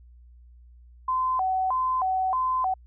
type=tone with vibrato; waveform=sine; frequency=880 Hz; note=A5; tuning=in tune; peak=-22 dBFS; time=1.08-2.74 s; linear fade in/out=5 ms; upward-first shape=square; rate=1.6 Hz; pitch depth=270 cents each way; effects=added 60 Hz sine -48 dBFS peak until 2.86 s